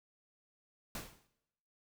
pink noise with exponential decay, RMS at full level -39 dBFS, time 0.95-1.27 s, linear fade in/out 2 ms, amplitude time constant 69 ms, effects noise-tail reverb RT60 0.9 s tail -19 dB re dry

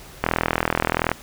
click train, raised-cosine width 0.5 ms, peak -3 dBFS, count 37, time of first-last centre 0.24-1.116 s, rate 41.1 Hz, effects pink hiss -43 dBFS RMS until 1.22 s

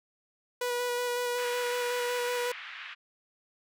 sawtooth tone with vibrato, 488.3 Hz, B4, 20 cents flat, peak -25 dBFS, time 0.61-2.52 s, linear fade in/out 5 ms, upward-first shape square, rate 5.4 Hz, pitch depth 11 cents each way
pink band-pass noise, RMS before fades -43 dBFS, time 1.37-2.95 s, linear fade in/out 20 ms, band 1400 to 3000 Hz, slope 24 dB/octave
effects none

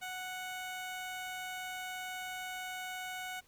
15% pulse tone, 739 Hz, F#5, 2 cents flat, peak -33 dBFS, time 0.01-3.41 s, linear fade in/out 20 ms, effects pink hiss -66 dBFS RMS until 3.47 s

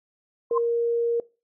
sine tone with exponential growth, 1046.5 Hz, C6, in tune, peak -19 dBFS, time 0.5-0.58 s, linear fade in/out 5 ms, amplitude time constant 16 ms
sine tone, 468.6 Hz, A#4, 9 cents sharp, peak -20 dBFS, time 0.51-1.2 s, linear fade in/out 2 ms
effects noise-tail reverb RT60 0.3 s tail -22 dB re dry

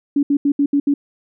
sine tone bursts at uneven times, 284.4 Hz, C#4, 45 cents sharp, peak -12 dBFS, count 6, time 0.16-0.23 / 0.3-0.37 / 0.45-0.52 / 0.59-0.66 / 0.73-0.8 / 0.87-0.94 s, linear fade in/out 5 ms, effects none

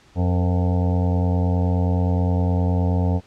harmonic tone with a mistuned harmonic, 89.6 Hz, F2, 45 cents sharp, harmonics 1 / 2 / 3 / 5 / 6 / 7 / 8 / 9 / 10, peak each -18 / -24 / -28 / -32 / -34 / -35 / -36 / -37 / -38 dBFS, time 0.15-3.21 s, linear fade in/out 50 ms, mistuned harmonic 6, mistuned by -53 cents, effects pink hiss -53 dBFS RMS until 3.26 s + low-pass 6000 Hz 12 dB/octave

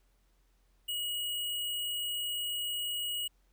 sine tone with sample-and-hold, 2908 Hz, F#7, 31 cents flat, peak -32 dBFS, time 0.88-3.28 s, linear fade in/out 10 ms, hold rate 11025 Hz, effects added 44 Hz sine -66 dBFS peak until 3.52 s + pink hiss -75 dBFS RMS until 3.52 s

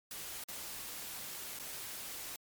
white noise with dropouts, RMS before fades -44 dBFS, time 0.11-2.36 s, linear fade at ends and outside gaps 1 ms, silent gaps 0.438-0.485 / 1.589-1.597 s, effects MP3 96 kbps

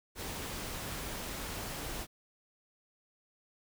pink noise, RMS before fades -40 dBFS, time 0.15-2.07 s, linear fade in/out 50 ms, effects none

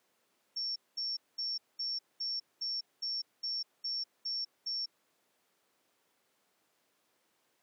sine tone bursts, 5460 Hz, F8, 40 cents flat, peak -33 dBFS, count 11, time 0.56-4.86 s, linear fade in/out 10 ms, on 200 ms, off 210 ms, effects pink hiss -74 dBFS RMS until 7.62 s + high-pass 300 Hz 12 dB/octave

